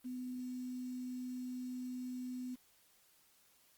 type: tone with quantisation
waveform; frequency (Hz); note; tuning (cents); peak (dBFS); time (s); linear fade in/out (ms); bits
sine; 251.4; B3; +31; -40; 0.04-2.56; 20; 10
effects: white hiss -69 dBFS RMS until 3.77 s + Opus 32 kbps